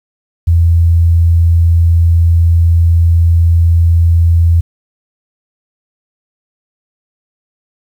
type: tone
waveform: sine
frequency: 84 Hz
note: E2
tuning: 33 cents sharp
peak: -5 dBFS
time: 0.47-4.61 s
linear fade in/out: 10 ms
effects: 7-bit